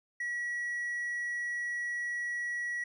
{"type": "tone with hard clipping", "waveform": "sine", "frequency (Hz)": 1927, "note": "B6", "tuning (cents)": -43, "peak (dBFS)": -33, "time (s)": [0.2, 2.84], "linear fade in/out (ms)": 5, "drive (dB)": 2, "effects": []}